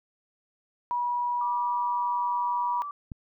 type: tone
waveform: sine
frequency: 969 Hz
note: B5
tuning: 33 cents flat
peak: -25 dBFS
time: 0.91-2.82 s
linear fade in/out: 0 ms
type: tone with pitch glide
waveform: sine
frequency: 1174.7 to 1160.5 Hz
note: D6 to D6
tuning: 0 to -21 cents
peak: -33 dBFS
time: 1.41-2.91 s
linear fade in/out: 2 ms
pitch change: -21 cents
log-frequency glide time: 1.62-2.2 s
type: click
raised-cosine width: 5 ms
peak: -25 dBFS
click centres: 3.118 s
effects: none